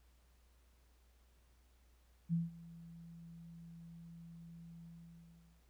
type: tone with ADSR envelope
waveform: sine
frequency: 167.6 Hz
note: E3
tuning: 29 cents sharp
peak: -30 dBFS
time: 2.29-5.64 s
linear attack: 41 ms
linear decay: 170 ms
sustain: -21 dB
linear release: 800 ms
effects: added 60 Hz sine -66 dBFS peak until 5.69 s + pink hiss -75 dBFS RMS until 5.69 s